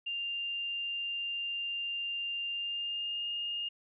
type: tone with pitch glide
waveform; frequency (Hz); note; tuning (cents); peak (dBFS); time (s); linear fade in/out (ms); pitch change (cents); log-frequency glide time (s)
sine; 2794 to 2833; F7 to F7; 0 to +24; -33; 0.06-3.69; 10; +24; 2.5-3.28
effects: none